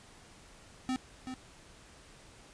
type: tone with echo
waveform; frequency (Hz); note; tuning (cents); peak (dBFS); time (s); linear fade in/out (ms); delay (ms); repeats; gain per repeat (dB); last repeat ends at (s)
square; 257.8; C4; -26; -31; 0.89-0.96; 0; 380; 1; -8; 1.34
effects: pink hiss -56 dBFS RMS until 2.53 s + resampled to 22050 Hz